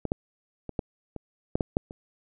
clicks, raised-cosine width 2 ms, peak -16 / -12 / -22 / -14 / -22 / -11 / -12 / -9 / -27 dBFS, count 9, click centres 0.053 / 0.119 / 0.693 / 0.792 / 1.163 / 1.555 / 1.608 / 1.769 / 1.909 s, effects none

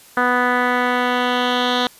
10% pulse tone with low-pass filter sweep, 247.4 Hz, B3, 3 cents sharp, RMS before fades -18 dBFS, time 0.17-1.87 s, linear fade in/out 2 ms, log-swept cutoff 1600 to 3700 Hz, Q 2.9, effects white hiss -46 dBFS RMS until 1.99 s + resampled to 32000 Hz

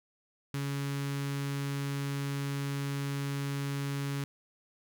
sawtooth tone with notch filter, 140 Hz, C#3, 18 cents sharp, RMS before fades -34 dBFS, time 0.54-4.24 s, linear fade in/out 0 ms, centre 650 Hz, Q 1, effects none

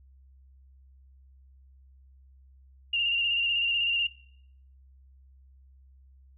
sine tone with vibrato, 2794 Hz, F7, in tune, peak -24 dBFS, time 2.93-4.07 s, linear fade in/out 5 ms, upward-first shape square, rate 16 Hz, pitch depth 26 cents each way, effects noise-tail reverb RT60 0.7 s tail -21 dB re dry + added 66 Hz sine -53 dBFS peak until 6.37 s

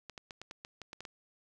clicks, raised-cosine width 0.2 ms, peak -27 dBFS, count 10, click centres 0.097 / 0.178 / 0.308 / 0.416 / 0.511 / 0.649 / 0.817 / 0.931 / 1.006 / 1.052 s, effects none

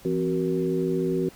sine tone cluster, 168.8 / 261.4 / 374.8 / 469.8 Hz, E3 / C4 / F#4 / A#4, +41 / -1 / +22 / +13 cents, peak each -28 / -29 / -25 / -32 dBFS, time 0.05-1.29 s, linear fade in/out 2 ms, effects pink hiss -50 dBFS RMS until 1.35 s

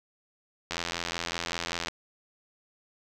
click train, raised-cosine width 0.2 ms, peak -13 dBFS, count 101, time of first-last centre 0.71-1.884 s, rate 85.2 Hz, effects none

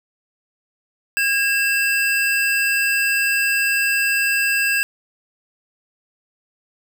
square tone pair together, 1632 / 2670 Hz, G#6 / E7, -31 / +22 cents, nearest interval major sixth, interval 853 cents, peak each -20 / -20 dBFS, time 1.17-4.83 s, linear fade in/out 0 ms, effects none

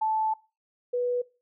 sine tone pair in turn, 874 / 490.5 Hz, A5 / B4, -12 / -12 cents, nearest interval minor seventh, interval 1000 cents, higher first, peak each -23 / -24 dBFS, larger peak first, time 0.01-0.34 / 0.93-1.22 s, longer first, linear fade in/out 10 ms, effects noise-tail reverb RT60 0.3 s tail -20 dB re dry

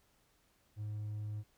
triangle tone, 105.6 Hz, G#2, 29 cents sharp, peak -35 dBFS, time 0.76-1.44 s, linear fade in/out 50 ms, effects tanh soft clip ceiling -32 dBFS + pink hiss -72 dBFS RMS until 1.57 s

